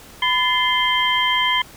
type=tone cluster; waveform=sine; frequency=1003 / 1741 / 2082 / 3153 Hz; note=B5 / A6 / C7 / G7; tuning=+26 / -19 / -9 / +9 cents; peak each=-20 / -28 / -21 / -20 dBFS; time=0.22-1.62 s; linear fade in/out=5 ms; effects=pink hiss -43 dBFS RMS until 1.76 s